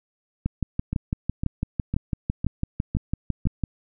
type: two click trains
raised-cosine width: 5 ms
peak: -13 / -11 dBFS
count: 6 / 20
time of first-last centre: 0.93-3.455 / 0.46-3.637 s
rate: 1.98 / 5.98 Hz
effects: none